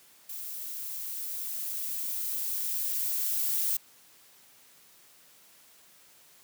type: noise with level ramp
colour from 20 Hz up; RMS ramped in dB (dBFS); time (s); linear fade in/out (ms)
violet; -39 to -28; 0.29-3.77; 5
effects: white hiss -58 dBFS RMS until 6.43 s + high-pass 100 Hz 12 dB/octave